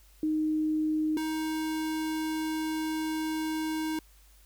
sine / square tone pair in turn, 310 / 314.5 Hz, D#4 / D#4, -6 / +19 cents, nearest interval unison, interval 25 cents, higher second, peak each -25 / -30 dBFS, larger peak first, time 0.23-1.17 / 1.17-3.99 s, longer second, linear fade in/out 2 ms, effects added 50 Hz sine -56 dBFS peak until 4.45 s + white hiss -62 dBFS RMS until 4.45 s

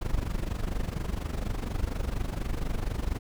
brown noise with amplitude modulation, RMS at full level -27 dBFS, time 0.01-3.19 s, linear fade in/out 10 ms, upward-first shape sine, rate 24.2 Hz, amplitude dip 80%, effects none

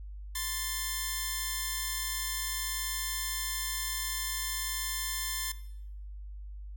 5% pulse tone pair together, 1047.9 / 1760 Hz, C6 / A6, +2 / 0 cents, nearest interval major sixth, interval 898 cents, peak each -25 / -23 dBFS, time 0.35-5.52 s, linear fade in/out 5 ms, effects noise-tail reverb RT60 0.8 s tail -19 dB re dry + added 50 Hz sine -40 dBFS peak until 6.76 s

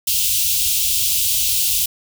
white band-stop noise, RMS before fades -18 dBFS, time 0.07-1.86 s, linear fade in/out 5 ms, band 120 to 2700 Hz, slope 48 dB/octave, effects none

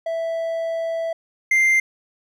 triangle tone pair in turn, 659.3 / 2093 Hz, E5 / C7, 0 / 0 cents, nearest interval octave + minor sixth, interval 2000 cents, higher second, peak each -20 / -12 dBFS, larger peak second, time 0.06-1.13 / 1.51-1.8 s, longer first, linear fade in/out 5 ms, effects none

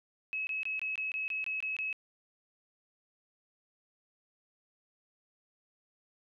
sine tone bursts, 2572 Hz, E7, 43 cents flat, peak -32 dBFS, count 10, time 0.33-1.928 s, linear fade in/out 0 ms, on 140 ms, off 22 ms, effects none

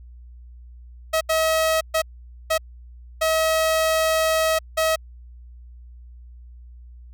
sawtooth tone bursts at uneven times, 640 Hz, D#5, 49 cents sharp, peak -14 dBFS, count 6, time 1.13-1.21 / 1.29-1.81 / 1.94-2.02 / 2.5-2.58 / 3.21-4.59 / 4.77-4.96 s, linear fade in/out 10 ms, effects added 60 Hz sine -40 dBFS peak until 7.13 s

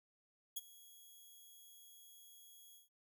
5% pulse tone with ADSR envelope, 3322 Hz, G#7, in tune, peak -29 dBFS, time 0.56-2.89 s, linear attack 11 ms, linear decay 28 ms, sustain -21 dB, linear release 140 ms, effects none

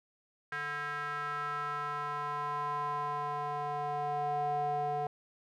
square tone with band-pass filter sweep, 146.5 Hz, D3, 4 cents flat, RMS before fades -35 dBFS, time 0.52-5.07 s, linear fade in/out 2 ms, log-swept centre 1600 to 660 Hz, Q 4.7, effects none

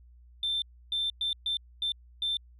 sine tone bursts at uneven times, 3562 Hz, A7, 21 cents sharp, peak -26 dBFS, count 6, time 0.43-0.62 / 0.92-1.1 / 1.21-1.33 / 1.46-1.57 / 1.82-1.92 / 2.22-2.37 s, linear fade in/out 2 ms, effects tanh soft clip ceiling -23 dBFS + added 60 Hz sine -52 dBFS peak until 2.59 s

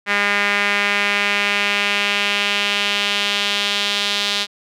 sawtooth tone with band-pass filter sweep, 203.2 Hz, G#3, 38 cents flat, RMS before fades -19 dBFS, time 0.06-4.47 s, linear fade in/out 50 ms, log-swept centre 2000 to 3700 Hz, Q 2.4, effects none

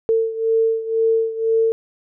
sine beating tone pair, 449.4 / 451.4 Hz, A4 / A4, +37 / +44 cents, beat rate 2 Hz, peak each -17 / -21 dBFS, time 0.09-1.72 s, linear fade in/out 0 ms, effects none

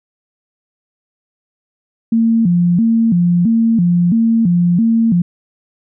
sine tone with vibrato, 199.3 Hz, G3, 29 cents sharp, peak -9 dBFS, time 2.12-5.22 s, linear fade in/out 5 ms, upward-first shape square, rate 1.5 Hz, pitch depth 230 cents each way, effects none

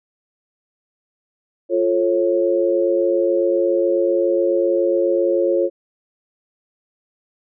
sine chord, F augmented, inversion none, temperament just, 349.2 / 436.5 / 545.7 Hz, F4 / A4 / C#5, 0 / -14 / -27 cents, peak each -18 / -22 / -18 dBFS, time 1.69-5.7 s, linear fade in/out 50 ms, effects none

